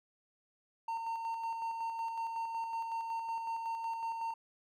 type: tone with tremolo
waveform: triangle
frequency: 912 Hz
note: A#5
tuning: 38 cents flat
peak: -32 dBFS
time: 0.88-4.34 s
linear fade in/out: 5 ms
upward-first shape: square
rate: 5.4 Hz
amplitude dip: 35%
effects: none